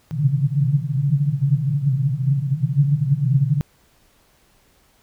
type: band-pass noise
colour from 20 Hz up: white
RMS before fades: -19 dBFS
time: 0.11-3.61 s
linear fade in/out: 0 ms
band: 130 to 150 Hz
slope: 96 dB/octave
effects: pink hiss -58 dBFS RMS until 5.02 s